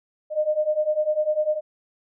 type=beating tone pair; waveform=sine; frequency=605 / 615 Hz; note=D#5 / D#5; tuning=-49 / -20 cents; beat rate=10 Hz; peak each=-24 / -22 dBFS; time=0.3-1.61 s; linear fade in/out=50 ms; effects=none